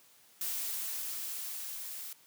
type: noise with level ramp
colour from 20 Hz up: blue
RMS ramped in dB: -35 to -43 dBFS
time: 0.41-2.13 s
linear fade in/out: 2 ms
effects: white hiss -62 dBFS RMS until 2.26 s + high-pass 100 Hz 12 dB/octave